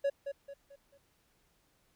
triangle tone with echo, 559 Hz, C#5, 14 cents sharp, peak -25 dBFS, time 0.04-0.1 s, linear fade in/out 10 ms, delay 220 ms, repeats 4, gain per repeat -8 dB, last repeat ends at 0.98 s, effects pink hiss -72 dBFS RMS until 1.95 s

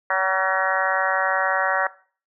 harmonic tone with a mistuned harmonic, 189.2 Hz, F#3, 39 cents sharp, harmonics 3 / 4 / 5 / 6 / 7 / 8 / 9 / 10, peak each -27 / -27 / -27 / -27 / -27 / -27 / -27 / -27 dBFS, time 0.1-1.87 s, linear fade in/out 2 ms, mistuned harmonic 7, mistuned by +45 cents, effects noise-tail reverb RT60 0.4 s tail -18 dB re dry

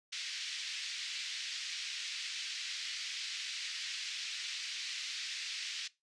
white band-pass noise, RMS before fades -41 dBFS, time 0.12-5.88 s, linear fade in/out 10 ms, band 2000 to 5300 Hz, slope 24 dB/octave, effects noise-tail reverb RT60 0.2 s tail -18 dB re dry + resampled to 22050 Hz

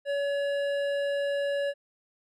sine tone with hard clipping, 566 Hz, C#5, 36 cents sharp, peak -28 dBFS, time 0.05-1.74 s, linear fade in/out 50 ms, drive 11 dB, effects none

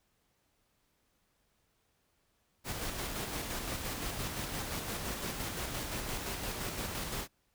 pink noise with tremolo, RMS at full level -37 dBFS, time 2.64-7.28 s, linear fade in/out 50 ms, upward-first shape square, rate 5.8 Hz, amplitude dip 30%, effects pink hiss -75 dBFS RMS until 7.54 s

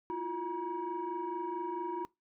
sine tone cluster, 332.1 / 356.6 / 955 Hz, E4 / F4 / A#5, +13 / +36 / +42 cents, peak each -40 / -37 / -35 dBFS, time 0.1-2.05 s, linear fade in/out 0 ms, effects noise-tail reverb RT60 0.2 s tail -23 dB re dry + tanh soft clip ceiling -29 dBFS

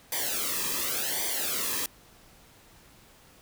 white noise with flanger, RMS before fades -30 dBFS, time 0.12-1.86 s, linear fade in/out 2 ms, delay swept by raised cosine 0.74 to 1.39 ms, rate 0.9 Hz, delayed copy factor -0.8, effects pink hiss -56 dBFS RMS until 3.41 s

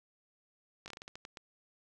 slowing click train, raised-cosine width 0.2 ms, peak -28 dBFS, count 10, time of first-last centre 0.86-1.372 s, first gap 19 ms, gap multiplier 1.26, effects none

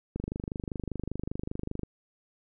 click train, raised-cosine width 3 ms, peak -20 dBFS, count 43, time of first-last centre 0.16-1.833 s, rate 25.1 Hz, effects none

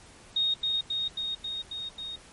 sine tone with echo, 3721 Hz, A#7, 4 cents flat, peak -23 dBFS, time 0.36-0.54 s, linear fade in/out 5 ms, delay 270 ms, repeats 6, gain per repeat -2 dB, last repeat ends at 2.16 s, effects pink hiss -52 dBFS RMS until 2.32 s + MP3 48 kbps

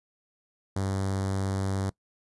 sawtooth tone with notch filter, 96.8 Hz, G2, 21 cents flat, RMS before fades -29 dBFS, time 0.76-1.9 s, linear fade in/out 5 ms, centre 2600 Hz, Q 1, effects noise-tail reverb RT60 0.1 s tail -22 dB re dry + resampled to 24000 Hz

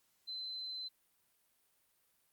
sine tone, 4059 Hz, B7, 47 cents sharp, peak -40 dBFS, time 0.27-0.89 s, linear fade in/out 20 ms, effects white hiss -75 dBFS RMS until 2.32 s + Opus 48 kbps

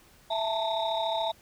sine tone cluster, 662 / 871 / 905 / 3625 / 3822 Hz, E5 / A5 / A5 / A#7 / A#7, +7 / -18 / +48 / -49 / +43 cents, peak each -29 / -32 / -31 / -36 / -37 dBFS, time 0.3-1.32 s, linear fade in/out 10 ms, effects tanh soft clip ceiling -20 dBFS + pink hiss -58 dBFS RMS until 1.41 s

